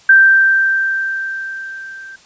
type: tone with level ramp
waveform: sine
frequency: 1568 Hz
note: G6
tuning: in tune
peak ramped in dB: -3 to -31 dBFS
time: 0.09-2.16 s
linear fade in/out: 5 ms
effects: white hiss -46 dBFS RMS until 2.25 s + resampled to 16000 Hz